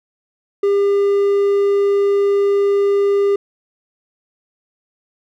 triangle tone, 401.2 Hz, G4, 40 cents sharp, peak -10 dBFS, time 0.63-3.36 s, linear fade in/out 5 ms, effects none

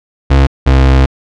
35% pulse tone pair in turn, 68.1 / 66.31 Hz, C#2 / C2, -30 / +24 cents, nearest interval unison, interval 46 cents, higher first, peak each -3 dBFS, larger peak neither, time 0.3-0.47 / 0.66-1.06 s, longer second, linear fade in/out 10 ms, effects low-pass 4000 Hz 12 dB/octave

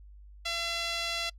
sawtooth tone with band-pass filter, 678 Hz, E5, 49 cents sharp, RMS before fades -33 dBFS, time 0.45-1.3 s, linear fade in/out 10 ms, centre 3700 Hz, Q 1.5, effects noise-tail reverb RT60 0.1 s tail -26 dB re dry + added 50 Hz sine -48 dBFS peak until 1.38 s

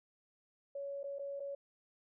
sine tone with dropouts, 560 Hz, C#5, 18 cents sharp, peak -39 dBFS, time 0.75-1.55 s, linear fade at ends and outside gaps 5 ms, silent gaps 1.032-1.04 / 1.186-1.193 / 1.397-1.402 s, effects none

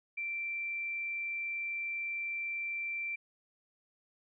sine tone, 2349 Hz, D7, in tune, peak -34 dBFS, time 0.17-3.16 s, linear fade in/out 10 ms, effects none

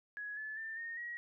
sine tone with pitch steps, 1676 / 1730.1 / 1785.9 / 1843.6 / 1903.1 Hz, G#6 / A6 / A6 / A#6 / A#6, +15 / -30 / +25 / -20 / +35 cents, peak -40 dBFS, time 0.17-1.17 s, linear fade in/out 0 ms, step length 200 ms, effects none

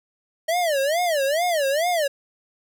square tone with vibrato, 622.3 Hz, D#5, in tune, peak -20 dBFS, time 0.48-2.08 s, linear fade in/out 10 ms, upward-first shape sine, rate 2.3 Hz, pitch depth 250 cents each way, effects none

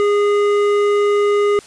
triangle tone with hard clipping, 410.7 Hz, G#4, 19 cents flat, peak -14 dBFS, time 0-1.59 s, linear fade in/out 0 ms, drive 15 dB, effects white hiss -42 dBFS RMS until 1.66 s + resampled to 22050 Hz

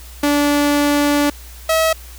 sawtooth tone pair in turn, 290 / 644.1 Hz, D4 / E5, -22 / -40 cents, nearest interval octave + major second, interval 1382 cents, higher second, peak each -9 dBFS, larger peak neither, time 0.23-1.3 / 1.69-1.93 s, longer first, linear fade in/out 5 ms, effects added 60 Hz sine -35 dBFS peak until 2.18 s + white hiss -41 dBFS RMS until 2.18 s

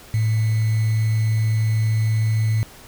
sine tone with sample-and-hold, 110 Hz, A2, in tune, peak -16 dBFS, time 0.14-2.63 s, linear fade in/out 0 ms, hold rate 2100 Hz, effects pink hiss -44 dBFS RMS until 2.87 s

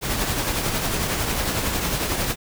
pink noise with tremolo, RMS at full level -22 dBFS, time 0.01-2.36 s, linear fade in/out 50 ms, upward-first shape triangle, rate 11 Hz, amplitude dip 45%, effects none

